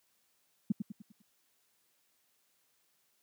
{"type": "tone with echo", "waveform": "sine", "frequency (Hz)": 208.3, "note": "G#3", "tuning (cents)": 5, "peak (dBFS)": -24, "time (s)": [0.7, 0.72], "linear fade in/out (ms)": 5, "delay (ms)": 100, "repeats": 5, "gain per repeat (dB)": -7, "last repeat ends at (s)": 1.22, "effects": ["white hiss -74 dBFS RMS until 3.22 s", "high-pass 100 Hz 12 dB/octave"]}